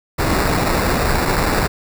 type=noise with sample-and-hold; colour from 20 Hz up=pink; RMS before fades=-17 dBFS; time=0.18-1.68 s; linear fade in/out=20 ms; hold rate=3150 Hz; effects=none